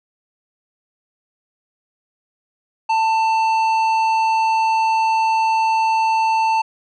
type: tone with tanh clipping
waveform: triangle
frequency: 890 Hz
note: A5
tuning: 20 cents sharp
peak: -16 dBFS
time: 2.89-6.62 s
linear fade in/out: 10 ms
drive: 14 dB
effects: none